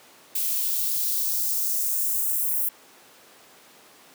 violet noise with high-pass filter sweep, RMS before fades -25 dBFS, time 0.35-2.69 s, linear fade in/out 5 ms, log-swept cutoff 2400 to 11000 Hz, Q 1.3, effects pink hiss -51 dBFS RMS until 4.14 s + high-pass 300 Hz 12 dB/octave

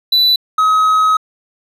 triangle tone pair in turn, 3976 / 1271.7 Hz, B7 / D#6, +11 / +37 cents, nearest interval octave + minor sixth, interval 1974 cents, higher first, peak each -7 dBFS, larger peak neither, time 0.12-0.36 / 0.58-1.17 s, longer second, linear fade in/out 5 ms, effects resampled to 32000 Hz

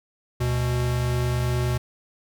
square tone pair together, 73.24 / 122.9 Hz, D2 / B2, -4 / -8 cents, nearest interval major sixth, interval 896 cents, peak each -29 / -23 dBFS, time 0.4-1.78 s, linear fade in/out 10 ms, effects none

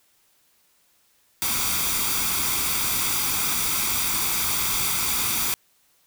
white noise with comb filter, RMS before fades -24 dBFS, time 1.42-5.54 s, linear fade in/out 0 ms, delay 0.85 ms, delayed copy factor +0.6, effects white hiss -63 dBFS RMS until 6.06 s

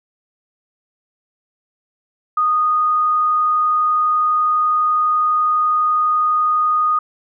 sine tone, 1236 Hz, D#6, 12 cents flat, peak -13 dBFS, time 2.37-6.99 s, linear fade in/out 5 ms, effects none

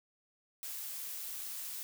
blue noise, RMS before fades -42 dBFS, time 0.63-1.83 s, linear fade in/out 0 ms, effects none

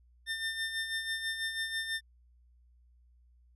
25% pulse tone with tremolo, 1800 Hz, A6, 39 cents sharp, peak -27 dBFS, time 0.26-2.01 s, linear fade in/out 50 ms, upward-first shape sine, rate 6.1 Hz, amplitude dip 55%, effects added 60 Hz sine -60 dBFS peak until 3.55 s + resampled to 24000 Hz

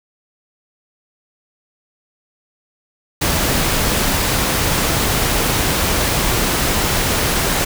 pink noise, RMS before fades -17 dBFS, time 3.21-7.65 s, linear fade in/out 10 ms, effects none

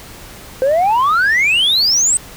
sine exponential sweep, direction up, 509 to 8372 Hz, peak -8 dBFS, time 0.62-2.17 s, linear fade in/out 0 ms, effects tanh soft clip ceiling -9 dBFS + pink hiss -36 dBFS RMS until 2.36 s

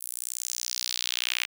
sawtooth tone with high-pass filter sweep, 61 Hz, B1, 21 cents flat, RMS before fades -32 dBFS, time 0-1.46 s, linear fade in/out 20 ms, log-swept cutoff 11000 to 2400 Hz, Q 2.3, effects none

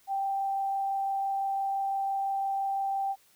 sine tone with frequency modulation, 784 Hz, G5, in tune, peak -27 dBFS, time 0.07-3.16 s, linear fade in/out 50 ms, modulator 25.9 Hz, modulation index 0.2, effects white hiss -63 dBFS RMS until 3.35 s

